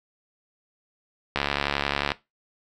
click train, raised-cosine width 0.3 ms, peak -7 dBFS, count 55, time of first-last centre 1.36-2.118 s, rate 71.2 Hz, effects noise-tail reverb RT60 0.2 s tail -17 dB re dry

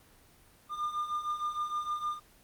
triangle beating tone pair, 1201 / 1207.5 Hz, D6 / D6, +38 / +48 cents, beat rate 6.5 Hz, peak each -36 / -31 dBFS, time 0.69-2.2 s, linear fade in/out 50 ms, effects pink hiss -60 dBFS RMS until 2.43 s + Opus 24 kbps

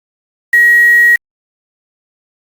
sine tone with quantisation, 1900 Hz, A#6, 33 cents sharp, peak -4 dBFS, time 0.53-1.16 s, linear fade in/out 5 ms, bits 4, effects Opus 48 kbps

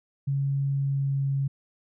sine tone with pitch glide, 138.59 to 137.63 Hz, C#3 to C#3, 0 to -12 cents, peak -23 dBFS, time 0.27-1.48 s, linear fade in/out 10 ms, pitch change -12 cents, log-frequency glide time 0.73-1.26 s, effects none

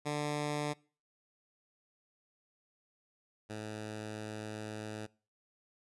10% pulse tone pair in turn, 148 / 107.51 Hz, D3 / A2, +14 / -40 cents, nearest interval tritone, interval 554 cents, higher first, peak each -25 / -32 dBFS, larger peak first, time 0.05-0.74 / 3.49-5.07 s, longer second, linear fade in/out 20 ms, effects noise-tail reverb RT60 0.4 s tail -24 dB re dry + resampled to 24000 Hz

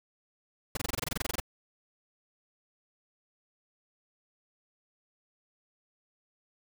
pink noise bursts, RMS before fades -31 dBFS, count 15, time 0.75-1.401 s, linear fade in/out 5 ms, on 21 ms, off 24 ms, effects none

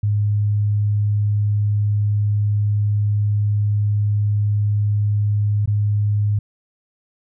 sine tone with dropouts, 103.83 Hz, G#2, in tune, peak -15 dBFS, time 0.03-6.39 s, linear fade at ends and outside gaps 5 ms, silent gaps 5.659-5.675 s, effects none

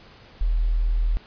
sine tone, 40.01 Hz, D#1, 49 cents sharp, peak -18 dBFS, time 0.41-1.17 s, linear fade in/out 0 ms, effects pink hiss -49 dBFS RMS until 1.26 s + resampled to 11025 Hz

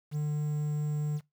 triangle tone with quantisation, 149.6 Hz, D3, 32 cents sharp, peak -26 dBFS, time 0.11-1.21 s, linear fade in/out 50 ms, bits 9, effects noise-tail reverb RT60 0.2 s tail -21 dB re dry

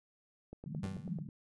click train, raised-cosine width 2 ms, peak -33 dBFS, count 7, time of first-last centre 0.53-1.187 s, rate 9.13 Hz
pink band-pass noise, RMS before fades -42 dBFS, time 0.66-1.29 s, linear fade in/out 2 ms, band 150 to 200 Hz, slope 48 dB/octave
30% pulse tone with exponential decay, 96.6 Hz, G2, 25 cents flat, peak -34 dBFS, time 0.83-1.2 s, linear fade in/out 5 ms, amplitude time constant 79 ms
effects resampled to 24000 Hz

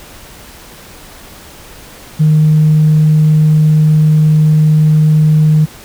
sine tone, 154.2 Hz, D#3, 15 cents flat, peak -4 dBFS, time 2.19-5.66 s, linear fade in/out 20 ms, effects tanh soft clip ceiling -1 dBFS + pink hiss -35 dBFS RMS until 5.84 s

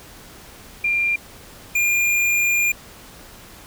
sine / square tone pair in turn, 2389 / 2408 Hz, D7 / D7, +29 / +43 cents, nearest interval unison, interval 14 cents, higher second, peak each -17 dBFS, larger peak neither, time 0.84-1.16 / 1.75-2.72 s, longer second, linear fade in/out 5 ms, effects pink hiss -43 dBFS RMS until 3.66 s

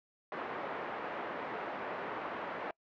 pink band-pass noise, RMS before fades -40 dBFS, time 0.32-2.71 s, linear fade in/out 2 ms, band 430 to 1600 Hz, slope 12 dB/octave, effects noise-tail reverb RT60 0.1 s tail -26 dB re dry + low-pass 3000 Hz 12 dB/octave

